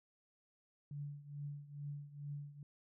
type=tone with tremolo; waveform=sine; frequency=144.5 Hz; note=D3; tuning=28 cents flat; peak=-40 dBFS; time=0.91-2.63 s; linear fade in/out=2 ms; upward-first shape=triangle; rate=2.3 Hz; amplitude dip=85%; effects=none